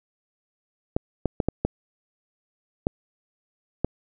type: clicks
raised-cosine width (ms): 2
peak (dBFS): -8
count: 7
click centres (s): 0.965 / 1.257 / 1.402 / 1.486 / 1.65 / 2.869 / 3.846
effects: none